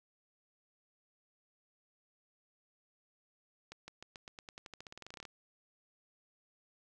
accelerating click train, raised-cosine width 0.2 ms, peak -30 dBFS, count 22, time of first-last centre 3.72-5.252 s, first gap 160 ms, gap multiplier 0.91, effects none

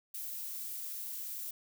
violet noise, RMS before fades -41 dBFS, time 0.14-1.51 s, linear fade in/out 5 ms, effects none

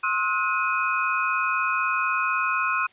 sine tone cluster, 1065 / 1289 / 1449 / 2505 Hz, C6 / E6 / F#6 / D#7, +30 / -39 / -37 / +11 cents, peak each -27 dBFS, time 0.03-2.87 s, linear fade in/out 10 ms, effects white hiss -56 dBFS RMS until 2.92 s + resampled to 8000 Hz

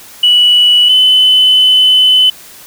sine tone pair in turn, 2947 / 3023 Hz, F#7 / F#7, -8 / +36 cents, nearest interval unison, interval 44 cents, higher second, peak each -3 dBFS, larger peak neither, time 0.23-0.89 / 0.89-2.3 s, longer second, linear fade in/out 5 ms, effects tanh soft clip ceiling 0 dBFS + white hiss -35 dBFS RMS until 2.66 s

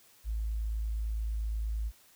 sine tone, 54.4 Hz, A1, 19 cents flat, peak -30 dBFS, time 0.24-1.92 s, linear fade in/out 50 ms, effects white hiss -61 dBFS RMS until 2.15 s

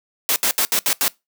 white noise bursts at uneven times, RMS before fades -18 dBFS, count 6, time 0.29-0.36 / 0.43-0.51 / 0.58-0.65 / 0.72-0.79 / 0.86-0.93 / 1.01-1.08 s, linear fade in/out 0 ms, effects noise-tail reverb RT60 0.2 s tail -22 dB re dry + high-pass 200 Hz 12 dB/octave

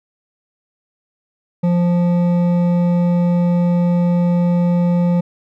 sine tone with hard clipping, 174.9 Hz, F3, 3 cents sharp, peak -14 dBFS, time 1.63-5.21 s, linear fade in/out 10 ms, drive 9 dB, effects none

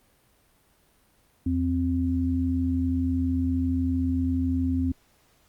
sine tone pair together, 83 / 261.5 Hz, E2 / C4, +12 / -1 cents, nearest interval octave + minor sixth, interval 1987 cents, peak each -26 / -24 dBFS, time 1.46-4.92 s, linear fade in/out 5 ms, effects pink hiss -63 dBFS RMS until 5.48 s + Opus 32 kbps

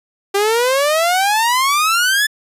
sawtooth exponential sweep, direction up, 392 to 1753 Hz, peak -9 dBFS, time 0.34-2.27 s, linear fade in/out 10 ms, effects resampled to 32000 Hz

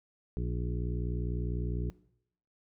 harmonic tone with a mistuned harmonic, 60 Hz, B1, 49 cents flat, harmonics 1 / 2 / 3 / 4 / 5 / 6 / 7, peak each -33 / -36 / -38 / -50 / -45 / -45 / -45 dBFS, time 0.37-1.9 s, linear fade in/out 0 ms, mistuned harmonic 5, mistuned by -25 cents, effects noise-tail reverb RT60 0.7 s tail -20 dB re dry

